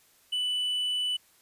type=tone; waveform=triangle; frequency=2980 Hz; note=F#7; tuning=12 cents sharp; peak=-25 dBFS; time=0.32-1.17 s; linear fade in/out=10 ms; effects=white hiss -62 dBFS RMS until 1.41 s + resampled to 32000 Hz